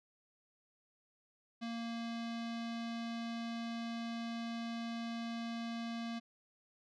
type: tone with low-pass filter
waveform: square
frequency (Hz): 231.6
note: A#3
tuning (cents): -11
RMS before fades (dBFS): -41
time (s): 1.61-6.2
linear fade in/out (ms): 20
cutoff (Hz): 4300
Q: 1.8
effects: none